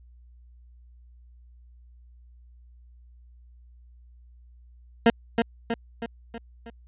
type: tone with echo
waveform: 20% pulse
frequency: 231 Hz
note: A#3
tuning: 16 cents flat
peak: -9 dBFS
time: 5.06-5.1 s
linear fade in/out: 2 ms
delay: 320 ms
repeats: 5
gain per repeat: -5 dB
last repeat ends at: 6.7 s
effects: added 60 Hz sine -49 dBFS peak until 6.87 s + resampled to 8000 Hz